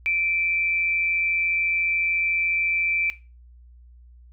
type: tone pair together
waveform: sine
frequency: 2341 / 2515 Hz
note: D7 / D#7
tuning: -6 / +18 cents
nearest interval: minor second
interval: 124 cents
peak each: -21 / -31 dBFS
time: 0.06-3.1 s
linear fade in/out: 0 ms
effects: noise-tail reverb RT60 0.3 s tail -17 dB re dry + added 60 Hz sine -46 dBFS peak until 4.32 s